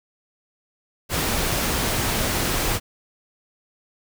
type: noise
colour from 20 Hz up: pink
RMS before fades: -23 dBFS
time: 1.09-2.8 s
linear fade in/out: 50 ms
effects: none